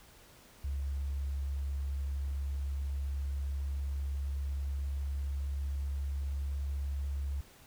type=tone with pitch glide; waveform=sine; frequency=69.3 to 69.86 Hz; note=C#2 to C#2; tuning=0 to +14 cents; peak=-32 dBFS; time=0.64-7.41 s; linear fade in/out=5 ms; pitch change=+14 cents; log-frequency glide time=2.62-7.23 s; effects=pink hiss -58 dBFS RMS until 7.66 s